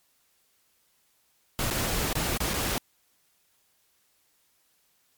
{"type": "noise with dropouts", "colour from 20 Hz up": "pink", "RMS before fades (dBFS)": -28, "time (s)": [1.59, 2.78], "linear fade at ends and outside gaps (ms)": 0, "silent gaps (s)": [[1.702, 1.709], [2.129, 2.154], [2.375, 2.404], [2.535, 2.54]], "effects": ["white hiss -68 dBFS RMS until 5.17 s", "MP3 96 kbps"]}